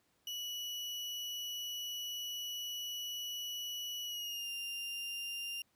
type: tone with pitch glide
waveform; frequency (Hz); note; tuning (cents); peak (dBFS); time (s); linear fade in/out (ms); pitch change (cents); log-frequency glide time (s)
35% pulse; 2941 to 2794; F#7 to F7; -11 to 0; -37; 0.27-5.62; 2; -89; 4.03-4.5
effects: pink hiss -75 dBFS RMS until 5.75 s + high-pass 80 Hz 12 dB/octave